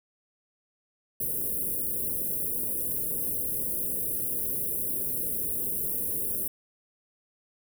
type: band-stop noise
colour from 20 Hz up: white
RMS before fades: -30 dBFS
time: 1.2-6.48 s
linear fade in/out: 5 ms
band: 540 to 9900 Hz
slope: 48 dB/octave
effects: none